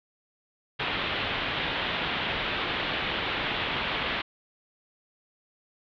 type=low-pass noise; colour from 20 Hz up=white; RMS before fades=-30 dBFS; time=0.79-4.22 s; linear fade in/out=10 ms; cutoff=3600 Hz; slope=48 dB/octave; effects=none